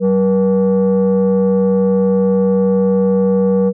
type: tone pair together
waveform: sine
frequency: 190.45 / 479.9 Hz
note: G3 / B4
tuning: -50 / -50 cents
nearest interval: octave + major third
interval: 1600 cents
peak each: -11 dBFS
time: 0-3.73 s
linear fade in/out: 50 ms
effects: tanh soft clip ceiling -7 dBFS